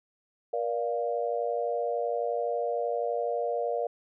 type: chord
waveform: sine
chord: Bb major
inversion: none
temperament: equal with one note detuned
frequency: 474.9 / 587.3 / 698.5 Hz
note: Bb4 / D5 / F5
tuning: +32 / 0 / 0 cents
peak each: -30 / -32 / -32 dBFS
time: 0.53-3.87 s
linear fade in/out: 5 ms
effects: none